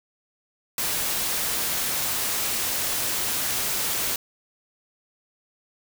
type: noise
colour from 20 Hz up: white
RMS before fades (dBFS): -26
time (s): 0.78-4.16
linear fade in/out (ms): 2
effects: none